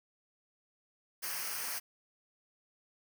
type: noise with comb filter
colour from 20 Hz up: white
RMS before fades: -38 dBFS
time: 1.22-1.8 s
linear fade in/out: 20 ms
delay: 0.27 ms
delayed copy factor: -0.7
effects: none